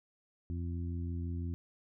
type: harmonic tone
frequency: 85.9 Hz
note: F2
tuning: 28 cents flat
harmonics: 1 / 2 / 3 / 4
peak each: -35 / -44 / -44 / -51 dBFS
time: 0.5-1.54 s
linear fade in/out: 0 ms
effects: none